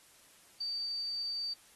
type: tone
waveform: sine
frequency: 4618 Hz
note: D8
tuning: 30 cents flat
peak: -34 dBFS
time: 0.6-1.54 s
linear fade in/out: 10 ms
effects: white hiss -61 dBFS RMS until 1.75 s + AAC 32 kbps